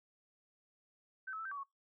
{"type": "tone with pitch steps", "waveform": "sine", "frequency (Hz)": [1537, 1296, 1321, 1561, 1142, 1107], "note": ["G6", "E6", "E6", "G6", "D6", "C#6"], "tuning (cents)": [-35, -30, 3, -8, -49, -3], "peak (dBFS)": -40, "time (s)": [1.27, 1.636], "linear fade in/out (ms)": 10, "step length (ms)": 61, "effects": ["noise-tail reverb RT60 0.2 s tail -26 dB re dry"]}